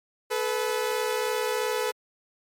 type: tone pair together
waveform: sawtooth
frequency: 432.4 / 495.3 Hz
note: A4 / B4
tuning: -30 / +5 cents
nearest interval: major second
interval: 235 cents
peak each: -24 dBFS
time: 0.3-1.92 s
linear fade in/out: 20 ms
effects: MP3 64 kbps